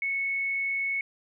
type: tone with frequency modulation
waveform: sine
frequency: 2206 Hz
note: C#7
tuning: 9 cents flat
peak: -26 dBFS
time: 0.02-1.01 s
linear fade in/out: 2 ms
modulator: 46.4 Hz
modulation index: 0.26
effects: none